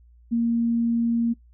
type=tone; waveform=sine; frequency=232.9 Hz; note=A#3; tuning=1 cent flat; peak=-19 dBFS; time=0.31-1.34 s; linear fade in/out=20 ms; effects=noise-tail reverb RT60 0.1 s tail -20 dB re dry + added 59 Hz sine -50 dBFS peak until 1.53 s